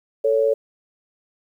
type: tone pair together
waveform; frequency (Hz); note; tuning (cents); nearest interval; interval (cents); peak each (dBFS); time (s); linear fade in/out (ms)
sine; 443.2 / 560.2; A4 / C#5; +13 / +18; major third; 405; -18; 0.24-0.54; 10
effects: 9-bit